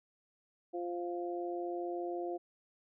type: harmonic tone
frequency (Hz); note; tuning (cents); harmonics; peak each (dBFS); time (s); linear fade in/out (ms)
174.61; F3; 0; 2 / 3 / 4; -37 / -44 / -41; 0.73-2.38; 20
effects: none